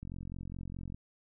click train, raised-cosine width 5 ms, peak -30 dBFS, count 42, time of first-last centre 0.03-0.945 s, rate 44.8 Hz, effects none

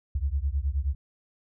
sine beating tone pair, 65.41 / 74.91 Hz, C2 / D2, 0 / +35 cents, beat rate 9.5 Hz, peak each -27 / -28 dBFS, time 0.15-0.95 s, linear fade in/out 5 ms, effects none

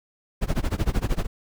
brown noise with tremolo, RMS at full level -20 dBFS, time 0.41-1.27 s, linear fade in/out 20 ms, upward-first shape sine, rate 13 Hz, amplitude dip 95%, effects none

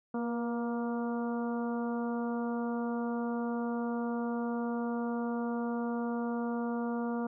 harmonic tone with a mistuned harmonic, 235.2 Hz, A#3, 16 cents sharp, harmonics 1 / 2 / 3 / 4 / 5 / 6, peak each -32 / -38 / -42 / -44 / -46 / -48 dBFS, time 0.14-7.27 s, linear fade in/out 5 ms, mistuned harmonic 2, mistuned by +25 cents, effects none

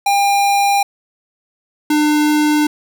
square tone pair in turn, 802 / 300.4 Hz, G5 / D4, +39 / +39 cents, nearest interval octave + perfect fourth, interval 1700 cents, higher first, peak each -12 dBFS, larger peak neither, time 0.06-0.83 / 1.9-2.67 s, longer neither, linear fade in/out 5 ms, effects none

